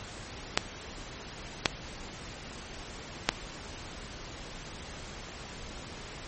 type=clicks; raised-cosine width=0.2 ms; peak=-3 dBFS; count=3; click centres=0.575 / 1.658 / 3.29 s; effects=pink hiss -43 dBFS RMS until 6.27 s + MP3 32 kbps